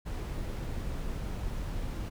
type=noise; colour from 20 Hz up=brown; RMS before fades=-35 dBFS; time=0.05-2.1 s; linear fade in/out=20 ms; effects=none